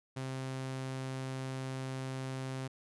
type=tone; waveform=sawtooth; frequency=131.8 Hz; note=C3; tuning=13 cents sharp; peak=-33 dBFS; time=0.16-2.68 s; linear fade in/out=10 ms; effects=resampled to 24000 Hz